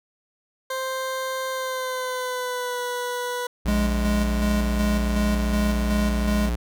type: tone with pitch glide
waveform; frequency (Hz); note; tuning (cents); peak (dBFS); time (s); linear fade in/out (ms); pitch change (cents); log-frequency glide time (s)
20% pulse; 523.3 to 491.1; C5 to B4; 0 to -10; -21; 0.7-3.47; 5; -110; 1.51-2.8
type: tone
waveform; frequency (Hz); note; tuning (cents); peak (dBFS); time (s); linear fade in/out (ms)
square; 59.1; A#1; +24; -23; 3.65-6.56; 10
type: tone with tremolo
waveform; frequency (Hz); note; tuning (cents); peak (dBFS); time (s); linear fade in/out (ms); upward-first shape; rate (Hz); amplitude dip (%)
square; 207.7; G#3; 0; -22; 3.68-6.49; 0; square; 2.7; 40
effects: none